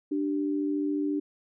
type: tone pair together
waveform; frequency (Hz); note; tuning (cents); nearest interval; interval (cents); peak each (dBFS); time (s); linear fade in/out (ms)
sine; 294.6 / 388.8; D4 / G4; +6 / -14; perfect fourth; 480; -26 / -34; 0.11-1.2; 10
effects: none